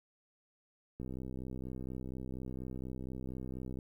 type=click train; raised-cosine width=3 ms; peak=-30 dBFS; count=180; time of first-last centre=1-3.788 s; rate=64.2 Hz; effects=11-bit